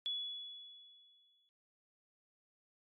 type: tone with exponential decay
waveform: sine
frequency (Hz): 3400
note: G#7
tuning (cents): +40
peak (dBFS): -34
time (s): 0.06-1.49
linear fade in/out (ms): 0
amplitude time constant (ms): 310
effects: MP3 48 kbps